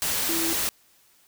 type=tone in noise; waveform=sine; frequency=329.6 Hz; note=E4; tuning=in tune; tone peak=-28 dBFS; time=0.29-0.53 s; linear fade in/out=0 ms; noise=white; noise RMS=-26 dBFS; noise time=0.02-0.69 s; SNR=-5 dB; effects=white hiss -60 dBFS RMS until 1.27 s